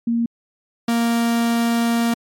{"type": "tone pair in turn", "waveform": ["sine", "45% pulse"], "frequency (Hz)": [233.1, 233.1], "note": ["A#3", "A#3"], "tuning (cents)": [0, 0], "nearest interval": "unison", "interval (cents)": 0, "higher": "neither", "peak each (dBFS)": -16, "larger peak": "neither", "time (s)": [[0.07, 0.26], [0.88, 2.14]], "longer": "second", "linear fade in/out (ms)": 5, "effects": ["MP3 64 kbps"]}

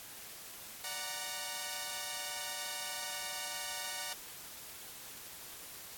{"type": "chord", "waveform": "5% pulse", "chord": "D augmented", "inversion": "none", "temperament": "equal", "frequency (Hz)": [587.3, 740, 932.3], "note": ["D5", "F#5", "A#5"], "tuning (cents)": [0, 0, 0], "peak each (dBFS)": [-34, -31, -30], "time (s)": [0.84, 4.13], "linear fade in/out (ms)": 2, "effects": ["white hiss -49 dBFS RMS until 5.97 s", "AAC 64 kbps"]}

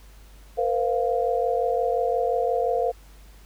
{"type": "chord", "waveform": "sine", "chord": "Bb suspended second", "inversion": "none", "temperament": "equal with one note detuned", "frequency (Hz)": [466.2, 511.9, 698.5], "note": ["Bb4", "C5", "F5"], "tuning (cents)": [0, -38, 0], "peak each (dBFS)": -25, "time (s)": [0.57, 2.92], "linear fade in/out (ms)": 20, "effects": ["added 50 Hz sine -46 dBFS peak until 3.45 s", "pink hiss -55 dBFS RMS until 3.45 s"]}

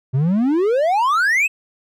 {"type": "exponential sweep", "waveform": "triangle", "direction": "up", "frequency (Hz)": [124.1, 2671], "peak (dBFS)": -12, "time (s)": [0.13, 1.48], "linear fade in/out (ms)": 20, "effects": []}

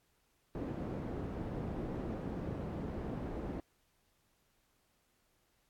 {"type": "low-pass noise", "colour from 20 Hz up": "white", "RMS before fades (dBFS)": -40, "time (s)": [0.55, 3.6], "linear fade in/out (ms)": 0, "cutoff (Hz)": 340, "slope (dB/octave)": 12, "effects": ["pink hiss -75 dBFS RMS until 5.69 s", "AAC 64 kbps"]}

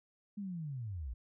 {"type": "linear sweep", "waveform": "sine", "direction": "down", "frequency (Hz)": [210, 53.1], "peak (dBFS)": -38, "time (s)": [0.37, 1.14], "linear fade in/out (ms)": 10, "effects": []}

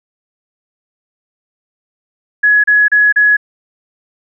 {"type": "tone bursts", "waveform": "sine", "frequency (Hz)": 1684, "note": "G#6", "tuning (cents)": 24, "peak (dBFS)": -6, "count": 4, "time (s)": [2.43, 3.369], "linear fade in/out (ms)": 10, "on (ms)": 210, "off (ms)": 33, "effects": []}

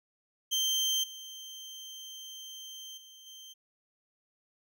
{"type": "tone with level steps", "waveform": "30% pulse", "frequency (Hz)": 3136, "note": "G7", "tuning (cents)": 0, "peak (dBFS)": [-24, -40, -48, -44], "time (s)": [0.51, 3.54], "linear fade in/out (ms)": 20, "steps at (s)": [1.03, 2.97, 3.26], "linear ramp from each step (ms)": 10, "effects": []}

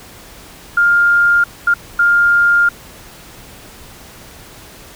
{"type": "tone bursts at uneven times", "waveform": "sine", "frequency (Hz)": 1405, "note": "F6", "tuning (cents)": 10, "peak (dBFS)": -8, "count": 3, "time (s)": [[0.77, 1.44], [1.67, 1.74], [1.99, 2.69]], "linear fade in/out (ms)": 5, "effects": ["pink hiss -38 dBFS RMS until 4.95 s"]}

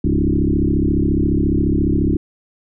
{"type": "tone with frequency modulation", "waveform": "sine", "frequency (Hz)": 185, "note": "F#3", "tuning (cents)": 0, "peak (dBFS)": -13, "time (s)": [0.04, 2.17], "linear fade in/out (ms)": 5, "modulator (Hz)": 34.4, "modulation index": 4.7, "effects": []}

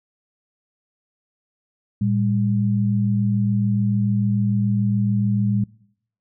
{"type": "tone pair together", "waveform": "sine", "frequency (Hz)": [113.8, 200.7], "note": ["A#2", "G3"], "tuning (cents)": [-41, 41], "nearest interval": "minor seventh", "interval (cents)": 982, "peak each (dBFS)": [-20, -20], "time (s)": [2.01, 5.64], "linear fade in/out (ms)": 5, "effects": ["noise-tail reverb RT60 0.7 s tail -23 dB re dry"]}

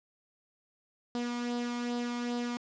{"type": "tone with flanger", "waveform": "sawtooth", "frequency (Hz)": 241.1, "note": "B3", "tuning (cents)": -41, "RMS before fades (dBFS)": -34, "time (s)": [1.15, 2.57], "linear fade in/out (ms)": 0, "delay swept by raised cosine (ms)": [0.22, 0.92], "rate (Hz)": 2.5, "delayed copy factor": 0.5, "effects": ["resampled to 16000 Hz", "9-bit"]}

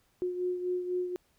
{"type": "beating tone pair", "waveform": "sine", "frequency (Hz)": [360.4, 364.4], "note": ["F#4", "F#4"], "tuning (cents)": [-45, -26], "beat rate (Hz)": 4, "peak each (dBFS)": [-30, -38], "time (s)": [0.22, 1.16], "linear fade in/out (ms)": 0, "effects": ["pink hiss -70 dBFS RMS until 1.38 s"]}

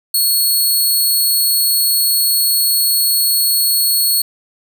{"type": "tone", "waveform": "10% pulse", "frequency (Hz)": 4345, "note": "C#8", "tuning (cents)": -35, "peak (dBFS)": -5, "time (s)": [0.14, 4.22], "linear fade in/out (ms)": 5, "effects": []}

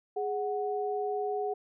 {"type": "tone pair together", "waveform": "sine", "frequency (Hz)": [415.3, 740], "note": ["G#4", "F#5"], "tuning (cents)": [0, 0], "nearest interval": "minor seventh", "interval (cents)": 1000, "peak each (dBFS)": [-31, -33], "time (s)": [0.16, 1.54], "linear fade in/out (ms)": 10, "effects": []}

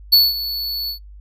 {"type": "tone with ADSR envelope", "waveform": "square", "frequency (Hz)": 4435, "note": "C#8", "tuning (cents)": 0, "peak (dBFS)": -7, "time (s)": [0.12, 0.99], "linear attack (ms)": 12, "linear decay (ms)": 200, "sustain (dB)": -15, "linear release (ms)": 100, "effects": ["noise-tail reverb RT60 0.1 s tail -23 dB re dry", "added 50 Hz sine -37 dBFS peak until 1.2 s"]}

